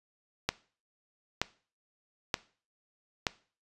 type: click train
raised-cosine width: 0.2 ms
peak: -9 dBFS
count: 4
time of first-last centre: 0.49-3.268 s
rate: 1.08 Hz
effects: noise-tail reverb RT60 0.4 s tail -19 dB re dry + resampled to 24000 Hz